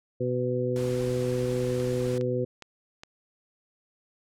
harmonic tone, 124.9 Hz, B2, 20 cents sharp, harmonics 1 / 2 / 3 / 4, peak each -30 / -33 / -30 / -29 dBFS, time 0.2-2.45 s, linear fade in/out 10 ms
pink low-pass noise, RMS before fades -42 dBFS, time 0.76-2.18 s, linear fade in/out 0 ms, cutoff 11000 Hz, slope 24 dB/octave
click train, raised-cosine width 0.2 ms, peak -25 dBFS, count 4, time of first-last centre 1.8-3.035 s, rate 2.43 Hz
effects none

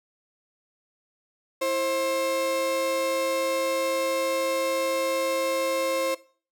35% pulse tone pair together, 331.1 / 531 Hz, E4 / C5, +8 / +25 cents, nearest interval minor sixth, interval 817 cents, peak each -32 / -22 dBFS, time 1.61-6.15 s, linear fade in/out 10 ms, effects noise-tail reverb RT60 0.4 s tail -19 dB re dry

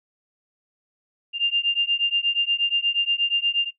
sine beating tone pair, 2794 / 2802.4 Hz, F7 / F7, 0 / +5 cents, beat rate 8.4 Hz, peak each -22 dBFS, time 1.33-3.71 s, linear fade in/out 50 ms, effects noise-tail reverb RT60 0.1 s tail -18 dB re dry

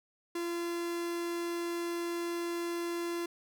45% pulse tone, 342.8 Hz, F4, 32 cents flat, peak -33 dBFS, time 0.35-3.26 s, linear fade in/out 5 ms, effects none

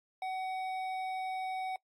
triangle tone with hard clipping, 752 Hz, F#5, 28 cents sharp, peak -36 dBFS, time 0.22-1.76 s, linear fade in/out 2 ms, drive 13 dB, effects noise-tail reverb RT60 0.1 s tail -22 dB re dry + AAC 64 kbps

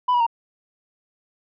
sine tone with pitch steps, 994 / 969 / 926 Hz, B5 / B5 / A#5, +11 / -33 / -12 cents, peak -13 dBFS, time 0.08-0.266 s, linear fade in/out 10 ms, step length 62 ms, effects tanh soft clip ceiling -15 dBFS

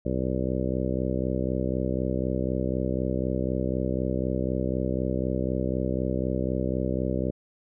harmonic tone, 64 Hz, C2, 38 cents flat, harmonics 1 / 2 / 3 / 4 / 5 / 6 / 7 / 8 / 9, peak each -32 / -32 / -31 / -33 / -33 / -35 / -36 / -35 / -35 dBFS, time 0.05-7.31 s, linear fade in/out 10 ms, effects none

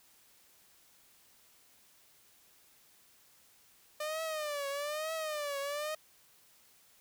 sawtooth tone with vibrato, 599 Hz, D5, 34 cents sharp, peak -31 dBFS, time 4-5.95 s, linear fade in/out 5 ms, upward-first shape triangle, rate 1.1 Hz, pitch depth 140 cents each way, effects white hiss -64 dBFS RMS until 7 s

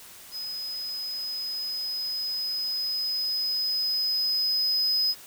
triangle tone with level ramp, 5040 Hz, D#8, 21 cents sharp, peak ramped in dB -31 to -20 dBFS, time 0.31-5.15 s, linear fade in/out 50 ms, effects white hiss -47 dBFS RMS until 5.26 s

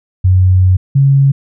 sine tone pair in turn, 92.5 / 137.83 Hz, F#2 / C#3, 0 / -10 cents, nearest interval perfect fifth, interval 690 cents, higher second, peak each -5 dBFS, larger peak neither, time 0.24-0.77 / 0.95-1.32 s, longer first, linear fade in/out 10 ms, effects none

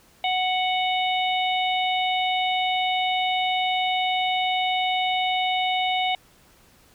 harmonic tone, 740 Hz, F#5, in tune, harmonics 1 / 3 / 4 / 5, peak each -23 / -28 / -29 / -30 dBFS, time 0.24-6.15 s, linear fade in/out 2 ms, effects pink hiss -56 dBFS RMS until 6.94 s

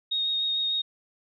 sine tone with vibrato, 3729 Hz, A#7, in tune, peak -24 dBFS, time 0.11-0.82 s, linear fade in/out 10 ms, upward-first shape sine, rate 6.7 Hz, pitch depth 12 cents each way, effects none

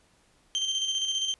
35% pulse tone with tremolo, 3136 Hz, G7, in tune, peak -23 dBFS, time 0.55-1.34 s, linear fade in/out 0 ms, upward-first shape square, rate 15 Hz, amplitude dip 40%, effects pink hiss -64 dBFS RMS until 1.39 s + resampled to 24000 Hz

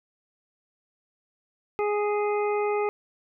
harmonic tone, 415.2 Hz, G#4, in tune, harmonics 1 / 2 / 3 / 5 / 6, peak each -24 / -30 / -34 / -38 / -40 dBFS, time 1.79-2.89 s, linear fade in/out 0 ms, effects none

